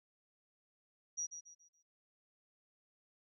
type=tone with echo; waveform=sine; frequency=5770 Hz; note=F#8; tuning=44 cents flat; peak=-36 dBFS; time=1.17-1.27 s; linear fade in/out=20 ms; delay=140 ms; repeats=4; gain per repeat=-9 dB; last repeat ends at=1.83 s; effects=none